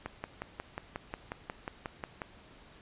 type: click train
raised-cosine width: 0.5 ms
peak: -21 dBFS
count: 13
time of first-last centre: 0.06-2.218 s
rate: 5.56 Hz
effects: pink hiss -56 dBFS RMS until 2.81 s + resampled to 8000 Hz